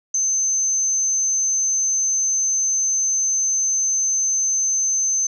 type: tone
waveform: sine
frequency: 6210 Hz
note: G8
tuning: 17 cents flat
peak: -17 dBFS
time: 0.14-5.27 s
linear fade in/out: 5 ms
effects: none